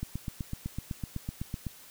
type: click train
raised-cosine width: 5 ms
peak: -21 dBFS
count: 14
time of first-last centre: 0.03-1.667 s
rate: 7.94 Hz
effects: white hiss -52 dBFS RMS until 1.9 s